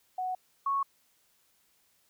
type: tone pair in turn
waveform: sine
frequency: 740 / 1104.9 Hz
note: F#5 / C#6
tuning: 0 / -6 cents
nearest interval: perfect fifth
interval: 694 cents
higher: second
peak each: -30 / -26 dBFS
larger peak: second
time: 0.18-0.35 / 0.66-0.83 s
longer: neither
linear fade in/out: 5 ms
effects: white hiss -69 dBFS RMS until 2.09 s